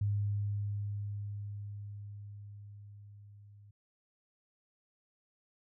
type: tone with level ramp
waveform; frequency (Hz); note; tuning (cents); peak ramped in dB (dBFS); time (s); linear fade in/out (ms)
sine; 102.3; G#2; -26; -28 to -54; 0.01-3.71; 5
effects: none